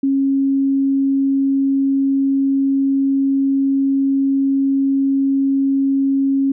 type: tone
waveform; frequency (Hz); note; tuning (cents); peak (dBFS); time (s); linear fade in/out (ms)
sine; 272.9; C#4; -27; -13; 0.03-6.52; 5
effects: none